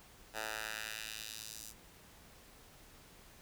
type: tone with high-pass filter sweep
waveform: 10% pulse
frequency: 109.3 Hz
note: A2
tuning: 11 cents flat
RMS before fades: -44 dBFS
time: 0.33-1.74 s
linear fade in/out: 50 ms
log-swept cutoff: 840 to 7200 Hz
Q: 1.1
effects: pink hiss -59 dBFS RMS until 3.41 s